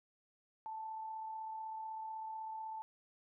sine tone with amplitude modulation, 880 Hz, A5, in tune, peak -40 dBFS, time 0.66-2.82 s, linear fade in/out 0 ms, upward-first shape sine, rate 36 Hz, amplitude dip 30%, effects none

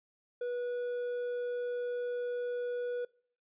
triangle tone with hard clipping, 487.6 Hz, B4, 22 cents flat, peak -34 dBFS, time 0.41-3.05 s, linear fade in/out 5 ms, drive 7 dB, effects noise-tail reverb RT60 0.5 s tail -23 dB re dry + resampled to 8000 Hz

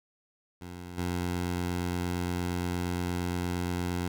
15% pulse tone with level steps, 88.6 Hz, F2, 25 cents sharp, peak -34 / -23 dBFS, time 0.61-4.08 s, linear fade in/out 5 ms, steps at 0.97 s, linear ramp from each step 20 ms, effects none

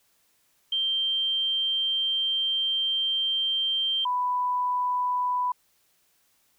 sine tone pair in turn, 3150 / 992.2 Hz, G7 / B5, +8 / +8 cents, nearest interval octave + minor sixth, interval 2000 cents, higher first, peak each -23 dBFS, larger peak neither, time 0.72-4.05 / 4.05-5.52 s, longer first, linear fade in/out 5 ms, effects white hiss -67 dBFS RMS until 6.58 s

